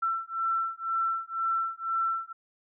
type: beating tone pair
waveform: sine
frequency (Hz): 1341 / 1343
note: E6 / E6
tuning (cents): +29 / +32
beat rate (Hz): 2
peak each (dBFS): -30 / -30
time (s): 0.02-2.33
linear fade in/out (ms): 10
effects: none